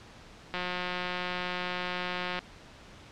click train, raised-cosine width 0.3 ms, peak -17 dBFS, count 334, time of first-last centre 0.54-2.39 s, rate 180 Hz, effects pink hiss -51 dBFS RMS until 3.11 s + low-pass 5000 Hz 12 dB/octave

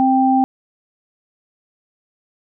sine tone pair together, 262.5 / 786.6 Hz, C4 / G5, +6 / +6 cents, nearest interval octave + perfect fifth, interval 1900 cents, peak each -14 dBFS, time 0-0.44 s, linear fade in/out 0 ms, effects none

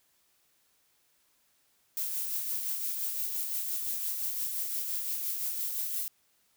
violet noise with tremolo, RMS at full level -32 dBFS, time 1.97-6.08 s, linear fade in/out 0 ms, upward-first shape sine, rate 5.8 Hz, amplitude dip 35%, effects white hiss -70 dBFS RMS until 6.56 s

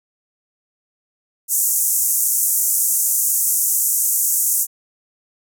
white band-pass noise, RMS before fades -18 dBFS, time 1.48-4.67 s, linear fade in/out 50 ms, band 6400 to 15000 Hz, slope 48 dB/octave, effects none

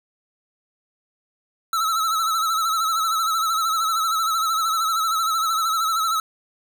square tone with vibrato, 1310 Hz, E6, 11 cents flat, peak -20 dBFS, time 1.73-6.2 s, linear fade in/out 2 ms, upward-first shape sine, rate 13 Hz, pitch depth 60 cents each way, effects none

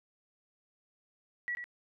sine tone with echo, 1935 Hz, B6, 36 cents flat, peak -32 dBFS, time 1.48-1.55 s, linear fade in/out 0 ms, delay 91 ms, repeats 1, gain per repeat -7 dB, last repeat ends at 1.641 s, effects none

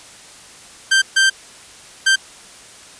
sawtooth tone bursts at uneven times, 1568 Hz, G6, in tune, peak -7 dBFS, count 3, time 0.91-1.02 / 1.16-1.3 / 2.06-2.16 s, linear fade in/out 10 ms, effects white hiss -41 dBFS RMS until 2.99 s + resampled to 22050 Hz

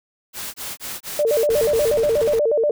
white noise bursts, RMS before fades -30 dBFS, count 7, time 0.33-1.938 s, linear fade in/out 50 ms, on 210 ms, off 23 ms
sine tone with vibrato, 518 Hz, C5, 17 cents flat, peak -15 dBFS, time 1.19-2.71 s, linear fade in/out 2 ms, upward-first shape square, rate 8.3 Hz, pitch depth 230 cents each way
pink noise with tremolo, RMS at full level -32 dBFS, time 1.5-2.39 s, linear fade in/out 2 ms, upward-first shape square, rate 17 Hz, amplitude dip 35%
effects none

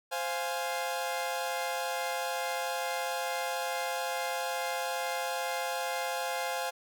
sawtooth chord, F minor, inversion second, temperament equal, 523.3 / 698.5 / 830.6 Hz, C5 / F5 / Ab5, 0 / 0 / 0 cents, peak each -32 dBFS, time 0.11-6.71 s, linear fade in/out 20 ms, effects none

